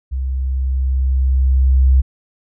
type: tone with level ramp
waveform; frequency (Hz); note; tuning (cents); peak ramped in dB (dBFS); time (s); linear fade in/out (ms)
sine; 65.5; C2; +2; -18 to -7; 0.11-2.02; 20
effects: none